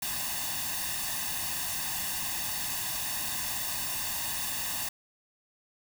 white noise with comb filter, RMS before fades -33 dBFS, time 0.02-4.89 s, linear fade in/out 5 ms, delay 1.1 ms, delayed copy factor +0.8, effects none

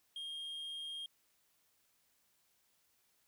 triangle tone, 3228 Hz, G#7, 50 cents flat, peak -40 dBFS, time 0.16-1.06 s, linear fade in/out 2 ms, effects white hiss -75 dBFS RMS until 3.27 s

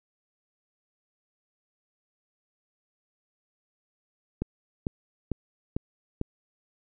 click train, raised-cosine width 3 ms, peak -15 dBFS, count 5, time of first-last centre 4.42-6.214 s, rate 2.23 Hz, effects none

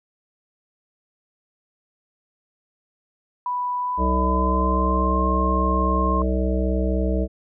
sine tone with pitch glide, 987.8 to 1064.8 Hz, B5 to C6, 0 to +30 cents, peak -22 dBFS, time 3.46-6.22 s, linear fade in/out 2 ms, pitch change +130 cents, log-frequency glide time 3.79-5.27 s
harmonic tone, 63.7 Hz, C2, 46 cents flat, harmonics 1 / 3 / 5 / 7 / 9 / 10, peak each -21 / -26 / -28 / -29 / -31 / -31 dBFS, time 3.97-7.28 s, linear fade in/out 50 ms
effects none

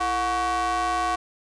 square ring-modulated tone, 196 Hz, G3, in tune, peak -20 dBFS, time 0-1.16 s, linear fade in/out 10 ms, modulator 921 Hz, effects resampled to 22050 Hz

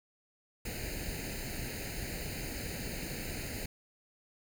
pink noise with comb filter, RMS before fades -39 dBFS, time 0.65-3.66 s, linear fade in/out 5 ms, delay 0.44 ms, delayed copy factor +0.85, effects none

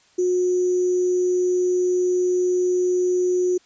sine tone with sample-and-hold, 362.2 Hz, F#4, 37 cents flat, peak -17 dBFS, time 0.18-3.58 s, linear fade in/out 10 ms, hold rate 6300 Hz, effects white hiss -57 dBFS RMS until 3.65 s + resampled to 16000 Hz

